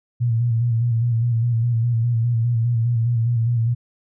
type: tone with vibrato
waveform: sine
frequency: 117.1 Hz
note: A#2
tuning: 8 cents sharp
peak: -16 dBFS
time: 0.2-3.75 s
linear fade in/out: 20 ms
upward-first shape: square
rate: 4.9 Hz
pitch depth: 46 cents each way
effects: none